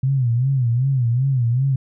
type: tone with vibrato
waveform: sine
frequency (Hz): 126.5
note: B2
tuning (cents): +42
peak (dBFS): -15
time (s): 0.03-1.76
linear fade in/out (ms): 5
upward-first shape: sine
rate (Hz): 2.6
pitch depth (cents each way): 150
effects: none